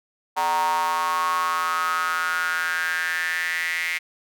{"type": "tone with high-pass filter sweep", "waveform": "square", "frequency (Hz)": 84.5, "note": "E2", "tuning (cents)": 43, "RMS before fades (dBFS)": -24, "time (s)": [0.36, 3.99], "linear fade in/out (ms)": 20, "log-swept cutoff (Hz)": [870, 2100], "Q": 7.4, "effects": []}